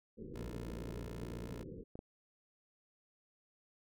white low-pass noise, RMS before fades -48 dBFS, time 0.17-1.84 s, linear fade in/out 20 ms, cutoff 490 Hz, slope 96 dB/octave
15% pulse tone, 58.27 Hz, A#1, in tune, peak -38 dBFS, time 0.34-1.64 s, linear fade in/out 20 ms
clicks, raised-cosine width 2 ms, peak -33 dBFS, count 4, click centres 0.902 / 1.234 / 1.955 / 1.991 s
effects none

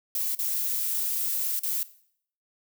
violet noise with dropouts, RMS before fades -28 dBFS, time 0.15-1.83 s, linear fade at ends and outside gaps 1 ms, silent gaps 0.349-0.39 / 1.593-1.634 s, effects noise-tail reverb RT60 0.6 s tail -17 dB re dry

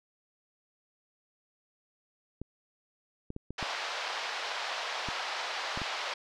clicks, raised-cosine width 3 ms, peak -25 dBFS, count 8, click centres 2.416 / 3.304 / 3.364 / 3.506 / 3.627 / 5.087 / 5.775 / 5.817 s
pink band-pass noise, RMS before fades -36 dBFS, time 3.58-6.14 s, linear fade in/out 5 ms, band 620 to 5000 Hz, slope 24 dB/octave
effects none

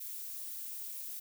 violet noise with amplitude modulation, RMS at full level -40 dBFS, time 0-1.2 s, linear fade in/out 10 ms, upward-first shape sine, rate 256 Hz, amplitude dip 55%, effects none

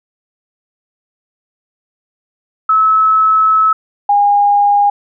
sine tone pair in turn, 1297 / 815 Hz, E6 / G#5, -28 / -33 cents, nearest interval minor sixth, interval 805 cents, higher first, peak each -7 dBFS, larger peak neither, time 2.69-3.73 / 4.09-4.9 s, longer first, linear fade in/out 5 ms, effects none

